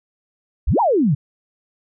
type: exponential two-way sweep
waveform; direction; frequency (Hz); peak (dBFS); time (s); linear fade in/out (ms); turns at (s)
sine; up then down; 42.11 to 991 to 126; -13; 0.67-1.15; 10; 0.8
effects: none